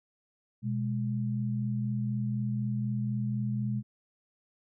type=tone pair together; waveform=sine; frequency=123.47 / 207.5 Hz; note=B2 / G#3; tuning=0 / -1 cents; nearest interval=major sixth; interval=899 cents; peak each=-30 / -32 dBFS; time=0.62-3.83 s; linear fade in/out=50 ms; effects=none